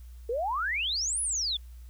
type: exponential two-way sweep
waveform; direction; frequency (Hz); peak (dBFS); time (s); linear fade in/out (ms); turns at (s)
sine; up then down; 440 to 10548 to 3367; -27; 0.29-1.57; 5; 1.21
effects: added 60 Hz sine -43 dBFS peak until 1.89 s + white hiss -64 dBFS RMS until 1.89 s